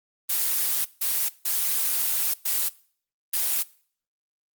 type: noise bursts at uneven times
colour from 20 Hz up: blue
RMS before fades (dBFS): -24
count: 5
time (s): 0.29-0.85 / 1.01-1.29 / 1.45-2.34 / 2.45-2.69 / 3.33-3.63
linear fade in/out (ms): 10
effects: noise-tail reverb RT60 0.5 s tail -21 dB re dry + Opus 24 kbps